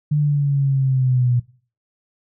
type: linear sweep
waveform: sine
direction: down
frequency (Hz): 150 to 121.1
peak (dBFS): -14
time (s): 0.11-1.4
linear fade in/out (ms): 10
effects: noise-tail reverb RT60 0.4 s tail -19 dB re dry